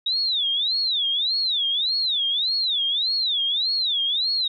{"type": "tone with vibrato", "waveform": "sine", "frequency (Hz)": 3729, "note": "A#7", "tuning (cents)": 0, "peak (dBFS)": -20, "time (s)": [0.06, 4.48], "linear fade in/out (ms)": 5, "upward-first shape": "sine", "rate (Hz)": 1.7, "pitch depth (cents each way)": 260, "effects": []}